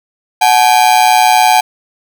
45% pulse ring-modulated tone, 799 Hz, G5, 33 cents sharp, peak -3 dBFS, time 0.41-1.61 s, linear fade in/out 10 ms, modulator 59.9 Hz, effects none

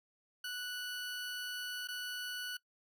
20% pulse tone with dropouts, 1479 Hz, F#6, 1 cent flat, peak -34 dBFS, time 0.44-2.57 s, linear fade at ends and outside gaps 5 ms, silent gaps 1.874-1.885 s, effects noise-tail reverb RT60 0.1 s tail -20 dB re dry

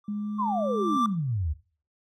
triangle tone with exponential growth, 1174.7 Hz, D6, in tune, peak -19 dBFS, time 0.04-1.06 s, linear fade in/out 2 ms, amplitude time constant 220 ms
sine tone with pitch glide, 207.7 to 209.5 Hz, G#3 to G#3, 0 to +15 cents, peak -28 dBFS, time 0.08-0.97 s, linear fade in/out 5 ms, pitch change +15 cents, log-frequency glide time 0.18-0.29 s
sine exponential sweep, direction down, 1109 to 69.3 Hz, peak -25 dBFS, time 0.38-1.54 s, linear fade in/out 20 ms
effects noise-tail reverb RT60 0.4 s tail -17 dB re dry

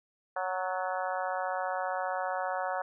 harmonic tone with a mistuned harmonic, 185 Hz, F#3, in tune, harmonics 3 / 4 / 5 / 6 / 7 / 8 / 9, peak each -36 / -34 / -38 / -40 / -41 / -40 / -44 dBFS, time 0.36-2.82 s, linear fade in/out 5 ms, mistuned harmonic 9, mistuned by +43 cents, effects none

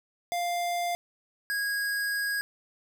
square tone pair in turn, 698.5 / 1645.6 Hz, F5 / G#6, 0 / -16 cents, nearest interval octave + minor third, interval 1484 cents, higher second, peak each -28 / -28 dBFS, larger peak neither, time 0.32-0.95 / 1.5-2.41 s, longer second, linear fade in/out 0 ms, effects none

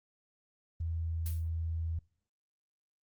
sine tone with pitch glide, 82.41 to 81.94 Hz, E2 to E2, 0 to -10 cents, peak -32 dBFS, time 0.8-1.99 s, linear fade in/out 5 ms, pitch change -10 cents, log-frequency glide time 0.91-1.22 s
blue noise with exponential decay, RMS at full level -40 dBFS, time 1.26-1.49 s, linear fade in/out 2 ms, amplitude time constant 50 ms
effects noise-tail reverb RT60 0.5 s tail -26 dB re dry + Opus 24 kbps

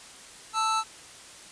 square tone pair together, 881.8 / 1318.5 Hz, A5 / E6, +4 / 0 cents, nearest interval perfect fifth, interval 696 cents, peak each -29 / -26 dBFS, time 0.53-0.84 s, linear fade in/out 50 ms, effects white hiss -47 dBFS RMS until 1.51 s + resampled to 22050 Hz

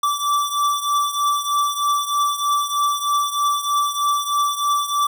square beating tone pair, 1162 / 1165.2 Hz, D6 / D6, -19 / -14 cents, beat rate 3.2 Hz, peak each -20 / -24 dBFS, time 0.03-5.07 s, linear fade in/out 5 ms, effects none

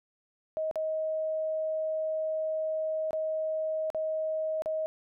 sine tone with dropouts, 630 Hz, D#5, 21 cents sharp, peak -28 dBFS, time 0.57-4.86 s, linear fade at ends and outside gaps 0 ms, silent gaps 0.712-0.757 / 3.108-3.131 / 3.902-3.947 / 4.621-4.659 s, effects none

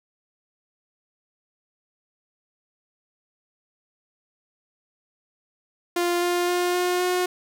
sawtooth tone with pitch steps, 349.2 / 352.2 / 355.3 / 358.4 / 361.5 Hz, F4 / F4 / F4 / F4 / F#4, 0 / +15 / +30 / +45 / -40 cents, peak -17 dBFS, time 5.96-7.26 s, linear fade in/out 5 ms, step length 260 ms, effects none

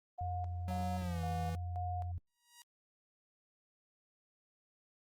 sine tone with tremolo, 717 Hz, F5, 45 cents sharp, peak -39 dBFS, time 0.18-2.12 s, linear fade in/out 10 ms, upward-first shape square, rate 1.9 Hz, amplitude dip 75%
sine tone with vibrato, 87.31 Hz, F2, in tune, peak -37 dBFS, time 0.21-2.18 s, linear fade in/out 0 ms, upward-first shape sine, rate 13 Hz, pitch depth 10 cents each way
square tone with pitch glide, 184.7 to 164.55 Hz, F#3 to E3, -3 to -3 cents, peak -40 dBFS, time 0.68-1.55 s, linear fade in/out 0 ms, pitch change -200 cents, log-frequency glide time 0.99-1.22 s
5% pulse tone with exponential growth, 954 Hz, A#5, 40 cents sharp, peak -40 dBFS, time 2.27-2.62 s, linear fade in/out 1 ms, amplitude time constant 75 ms
effects Opus 24 kbps

